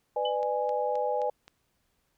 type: chord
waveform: sine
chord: G# diminished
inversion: first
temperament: just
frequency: 498.4 / 598 / 830.6 Hz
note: B4 / D5 / G#5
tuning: +16 / +31 / 0 cents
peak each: -30 / -31 / -30 dBFS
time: 0.16-1.3 s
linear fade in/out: 5 ms
type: tone with exponential decay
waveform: sine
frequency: 3000 Hz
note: F#7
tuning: 23 cents sharp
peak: -29 dBFS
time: 0.25-0.37 s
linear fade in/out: 5 ms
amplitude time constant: 26 ms
type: click train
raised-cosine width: 0.2 ms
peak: -30 dBFS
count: 5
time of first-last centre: 0.43-1.48 s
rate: 3.81 Hz
effects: pink hiss -74 dBFS RMS until 2.17 s